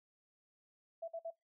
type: tone bursts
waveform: sine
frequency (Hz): 663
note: E5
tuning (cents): +10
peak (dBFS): -39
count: 3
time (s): 1.02-1.307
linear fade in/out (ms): 10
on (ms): 61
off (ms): 52
effects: noise-tail reverb RT60 0.2 s tail -24 dB re dry